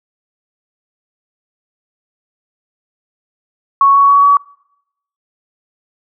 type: tone with pitch steps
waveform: sine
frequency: 1108.7 / 1117.7 / 1126.8 / 1135.9 Hz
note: C#6 / C#6 / C#6 / C#6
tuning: 0 / +14 / +28 / +42 cents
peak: -5 dBFS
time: 3.81-4.37 s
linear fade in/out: 2 ms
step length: 140 ms
effects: noise-tail reverb RT60 0.8 s tail -25 dB re dry